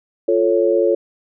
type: chord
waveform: sine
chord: F augmented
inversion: none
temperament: equal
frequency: 349.2 / 440 / 554.4 Hz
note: F4 / A4 / C#5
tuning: 0 / 0 / 0 cents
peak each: -17 dBFS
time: 0.28-0.95 s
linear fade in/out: 5 ms
effects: none